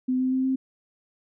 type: tone with pitch steps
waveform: sine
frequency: 255.6 / 258.1 / 260.7 / 263.2 Hz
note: C4 / C4 / C4 / C4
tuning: -40 / -23 / -6 / +10 cents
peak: -21 dBFS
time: 0.08-0.56 s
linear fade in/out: 10 ms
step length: 120 ms
effects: none